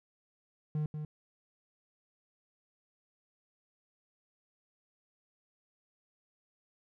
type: tone with echo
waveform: triangle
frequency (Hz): 152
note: D#3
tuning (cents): -40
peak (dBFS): -28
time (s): 0.75-0.86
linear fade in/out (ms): 2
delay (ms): 190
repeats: 1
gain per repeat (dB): -6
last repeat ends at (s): 1.05
effects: none